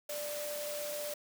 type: tone in noise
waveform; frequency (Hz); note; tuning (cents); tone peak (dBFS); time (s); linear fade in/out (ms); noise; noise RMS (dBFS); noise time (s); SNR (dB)
sine; 590; D5; +8; -38; 0.09-1.14; 5; white; -42; 0.09-1.14; +1
effects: high-pass 200 Hz 12 dB/octave